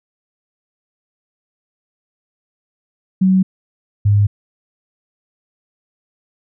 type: tone pair in turn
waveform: sine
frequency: 188.2 / 102.38 Hz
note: F#3 / G#2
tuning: +30 / -24 cents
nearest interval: major seventh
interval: 1054 cents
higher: first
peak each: -9 dBFS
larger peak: neither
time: 3.21-3.43 / 4.05-4.27 s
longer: neither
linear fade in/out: 10 ms
effects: none